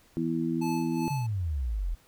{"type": "harmonic tone", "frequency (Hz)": 82.41, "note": "E2", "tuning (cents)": 0, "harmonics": [2, 3, 4], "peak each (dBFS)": [-32, -30, -30], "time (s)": [0.17, 1.08], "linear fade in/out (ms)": 0}
{"type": "tone with tremolo", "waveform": "square", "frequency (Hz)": 867, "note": "A5", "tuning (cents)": -26, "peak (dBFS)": -33, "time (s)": [0.61, 1.27], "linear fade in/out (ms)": 10, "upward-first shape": "sine", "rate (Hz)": 2.6, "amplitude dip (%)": 70}
{"type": "exponential sweep", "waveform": "sine", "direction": "down", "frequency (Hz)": [147.9, 38.85], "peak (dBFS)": -27, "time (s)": [1.1, 1.95], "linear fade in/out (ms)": 10}
{"effects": ["pink hiss -61 dBFS RMS until 2.07 s"]}